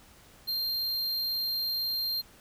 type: tone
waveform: square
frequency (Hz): 4186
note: C8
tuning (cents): 0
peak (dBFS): -29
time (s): 0.47-2.22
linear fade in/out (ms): 20
effects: pink hiss -56 dBFS RMS until 2.4 s